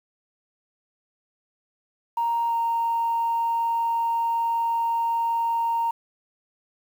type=tone with pitch glide; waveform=sine; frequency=932.3 to 925.3 Hz; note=A#5 to A#5; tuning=0 to -13 cents; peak=-20 dBFS; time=2.17-5.91 s; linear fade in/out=5 ms; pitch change=-13 cents; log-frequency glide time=2.48-2.53 s; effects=tanh soft clip ceiling -17 dBFS + 8-bit